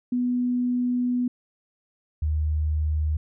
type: tone pair in turn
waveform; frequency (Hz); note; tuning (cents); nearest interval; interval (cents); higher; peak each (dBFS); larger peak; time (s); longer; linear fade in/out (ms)
sine; 246.7 / 76.72; B3 / D#2; -2 / -24; octave + minor sixth; 2022; first; -21; neither; 0.12-1.28 / 2.22-3.17; first; 5
effects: none